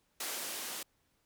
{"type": "noise with band-pass filter sweep", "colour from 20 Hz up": "violet", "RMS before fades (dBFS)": -40, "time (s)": [0.2, 0.83], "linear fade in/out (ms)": 5, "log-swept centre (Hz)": [360, 240], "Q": 1, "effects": ["pink hiss -75 dBFS RMS until 1.25 s"]}